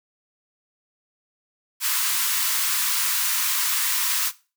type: high-pass noise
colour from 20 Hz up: white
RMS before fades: -23 dBFS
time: 1.8-4.32 s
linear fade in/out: 50 ms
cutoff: 920 Hz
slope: 96 dB/octave
effects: noise-tail reverb RT60 0.3 s tail -17 dB re dry